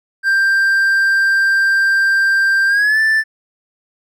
triangle tone with pitch glide, 1580 to 1763.3 Hz, G6 to A6, +13 to +3 cents, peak -9 dBFS, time 0.23-3.24 s, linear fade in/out 50 ms, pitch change +190 cents, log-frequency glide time 2.67-2.99 s, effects none

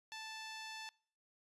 10% pulse tone, 880 Hz, A5, in tune, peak -37 dBFS, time 0.12-0.89 s, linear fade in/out 0 ms, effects noise-tail reverb RT60 0.5 s tail -25 dB re dry + resampled to 24000 Hz

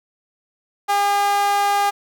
sawtooth tone with high-pass filter, 404.7 Hz, G#4, 45 cents flat, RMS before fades -18 dBFS, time 0.88-1.91 s, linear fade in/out 20 ms, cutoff 870 Hz, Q 3.8, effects none

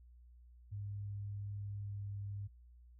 sine tone with pitch glide, 101.6 to 100.78 Hz, G#2 to G2, -38 to +48 cents, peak -40 dBFS, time 0.71-2.48 s, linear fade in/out 20 ms, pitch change -14 cents, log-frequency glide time 1.83-2.09 s, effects added 60 Hz sine -57 dBFS peak until 2.99 s

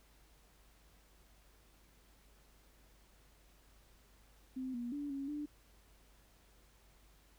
sine tone with pitch steps, 259.3 / 239.9 / 288.7 / 275.5 / 295.6 Hz, C4 / A#3 / D4 / C#4 / D4, -15 / +50 / -30 / -11 / +11 cents, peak -38 dBFS, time 4.56-5.46 s, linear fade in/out 10 ms, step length 180 ms, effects added 50 Hz sine -65 dBFS peak until 7.38 s + pink hiss -68 dBFS RMS until 7.38 s

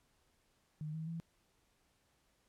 sine tone with pitch steps, 153.1 / 159.33 / 165.8 Hz, D#3 / D#3 / E3, -28 / +41 / +10 cents, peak -39 dBFS, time 0.81-1.2 s, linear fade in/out 0 ms, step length 130 ms, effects pink hiss -75 dBFS RMS until 2.48 s + low-pass 12000 Hz 12 dB/octave

